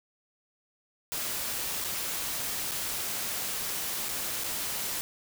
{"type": "noise with dropouts", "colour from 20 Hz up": "white", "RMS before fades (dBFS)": -33, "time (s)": [1.12, 5.01], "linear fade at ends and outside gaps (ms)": 0, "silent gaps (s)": [[1.841, 1.846], [2.712, 2.718], [4.086, 4.09], [4.437, 4.442]], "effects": []}